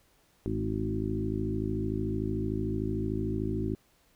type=harmonic tone with a mistuned harmonic; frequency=53.4 Hz; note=G#1; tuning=49 cents sharp; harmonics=1 / 2 / 3 / 4 / 5 / 6 / 7; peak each=-37 / -34 / -40 / -36 / -38 / -35 / -36 dBFS; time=0.46-3.75 s; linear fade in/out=0 ms; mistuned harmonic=5; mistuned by=-22 cents; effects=pink hiss -66 dBFS RMS until 4.15 s